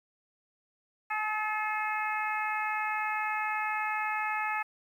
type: harmonic tone with a mistuned harmonic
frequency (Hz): 428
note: A4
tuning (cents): -48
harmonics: 2 / 3 / 4 / 5 / 6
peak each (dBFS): -33 / -35 / -36 / -37 / -38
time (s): 1.1-4.63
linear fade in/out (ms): 10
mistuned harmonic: 4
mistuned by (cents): +16
effects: 10-bit